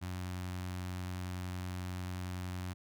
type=tone with notch filter; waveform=sawtooth; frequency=91 Hz; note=F#2; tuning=28 cents flat; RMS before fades=-40 dBFS; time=0.01-2.74 s; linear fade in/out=20 ms; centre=470 Hz; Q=1.3; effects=none